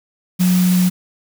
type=tone in noise; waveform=sine; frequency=181.4 Hz; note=F#3; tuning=34 cents flat; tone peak=-11 dBFS; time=0.39-0.9 s; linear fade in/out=20 ms; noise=white; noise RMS=-26 dBFS; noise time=0.39-0.9 s; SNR=+12 dB; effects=none